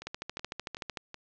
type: two click trains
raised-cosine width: 0.2 ms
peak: -18 / -24 dBFS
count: 13 / 4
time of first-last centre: 0.07-0.972 / 0.02-1.144 s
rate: 13.3 / 2.67 Hz
effects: low-pass 6000 Hz 12 dB/octave